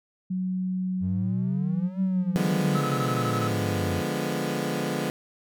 sine tone with pitch glide, 185 to 187.37 Hz, F#3 to F#3, 0 to +22 cents, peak -25 dBFS, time 0.3-2.78 s, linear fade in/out 10 ms, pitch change +22 cents, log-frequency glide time 1.33-2.45 s
triangle exponential two-way sweep, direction up then down, 88.9 to 195.3 to 88.9 Hz, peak -26 dBFS, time 1-4.03 s, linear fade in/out 50 ms, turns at 1.99 s
20% pulse chord, D diminished seventh, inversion none, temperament equal, 146.83 / 174.61 / 207.7 / 246.9 Hz, D3 / F3 / Ab3 / Cb4, 0 / 0 / 0 / 0 cents, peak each -27 dBFS, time 2.36-5.1 s, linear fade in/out 0 ms
triangle tone bursts, 1294 Hz, E6, 32 cents flat, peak -27 dBFS, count 9, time 2.75-3.475 s, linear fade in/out 2 ms, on 61 ms, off 22 ms
effects none

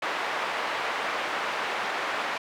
pink band-pass noise, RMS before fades -30 dBFS, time 0.02-2.38 s, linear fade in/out 5 ms, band 700 to 2300 Hz, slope 12 dB/octave, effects none

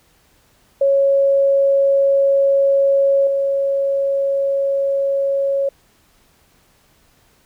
sine tone with level steps, 552 Hz, C#5, 7 cents flat, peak -11 / -15 dBFS, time 0.81-5.69 s, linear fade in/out 5 ms, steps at 3.27 s, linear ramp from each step 2 ms, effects pink hiss -56 dBFS RMS until 7.45 s

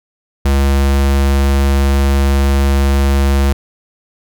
square tone, 69 Hz, C#2, 7 cents flat, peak -10 dBFS, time 0.45-3.53 s, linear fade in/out 5 ms, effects none

